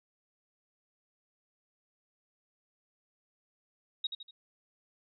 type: tone with echo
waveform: sine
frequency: 3784 Hz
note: A#7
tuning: 25 cents sharp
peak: -29 dBFS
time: 4.04-4.07 s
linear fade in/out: 5 ms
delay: 80 ms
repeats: 3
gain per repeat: -7 dB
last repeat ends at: 4.31 s
effects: none